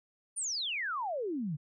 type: exponential sweep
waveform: sine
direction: down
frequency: 9700 to 137.2 Hz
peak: -32 dBFS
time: 0.36-1.57 s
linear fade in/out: 20 ms
effects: none